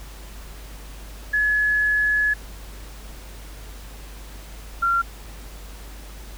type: tone pair in turn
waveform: sine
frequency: 1700 / 1376.5 Hz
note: G#6 / F6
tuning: +40 / -25 cents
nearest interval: major third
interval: 365 cents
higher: first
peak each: -17 dBFS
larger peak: neither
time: 1.33-2.34 / 4.82-5.02 s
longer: first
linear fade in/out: 10 ms
effects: added 50 Hz sine -37 dBFS peak until 6.37 s + pink hiss -44 dBFS RMS until 6.37 s